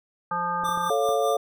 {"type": "harmonic tone", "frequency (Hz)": 174.61, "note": "F3", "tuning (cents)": 0, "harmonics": [1, 3, 5, 7, 9], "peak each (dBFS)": [-37, -37, -28, -27, -36], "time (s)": [0.31, 0.9], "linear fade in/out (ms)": 5}
{"type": "clicks", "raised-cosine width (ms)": 1, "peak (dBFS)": -24, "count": 4, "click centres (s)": [0.636, 0.691, 0.775, 1.09]}
{"type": "tone with tremolo", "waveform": "square", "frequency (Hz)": 1189, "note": "D6", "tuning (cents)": 21, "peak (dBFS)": -28, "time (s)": [0.64, 1.37], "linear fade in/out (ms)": 10, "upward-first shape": "sine", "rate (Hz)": 5, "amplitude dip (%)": 50}
{"type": "chord", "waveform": "sine", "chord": "A augmented", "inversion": "none", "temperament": "equal", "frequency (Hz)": [440, 554.4, 698.5], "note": ["A4", "C#5", "E#5"], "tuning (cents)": [0, 0, 0], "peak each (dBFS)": -25, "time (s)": [0.9, 1.37], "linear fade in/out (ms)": 2}
{"effects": []}